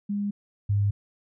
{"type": "tone pair in turn", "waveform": "sine", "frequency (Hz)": [203.5, 101.56], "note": ["G#3", "G#2"], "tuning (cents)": [-35, -38], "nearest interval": "octave", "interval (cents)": 1203, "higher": "first", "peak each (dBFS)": [-25, -20], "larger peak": "second", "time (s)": [[0.09, 0.31], [0.69, 0.91]], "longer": "neither", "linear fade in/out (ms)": 10, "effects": []}